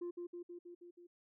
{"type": "tone with echo", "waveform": "sine", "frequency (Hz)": 349.2, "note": "F4", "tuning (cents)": 0, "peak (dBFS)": -37, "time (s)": [0.01, 0.11], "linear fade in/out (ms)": 10, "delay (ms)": 160, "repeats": 6, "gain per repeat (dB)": -3, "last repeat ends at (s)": 1.07, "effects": ["tanh soft clip ceiling -38 dBFS"]}